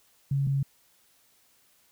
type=tone pair in turn; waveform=sine; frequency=138.59 / 137.93 Hz; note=C#3 / C#3; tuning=0 / -8 cents; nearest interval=unison; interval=8 cents; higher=first; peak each=-23 dBFS; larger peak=neither; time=0.31-0.47 / 0.47-0.63 s; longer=neither; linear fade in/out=5 ms; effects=white hiss -64 dBFS RMS until 1.91 s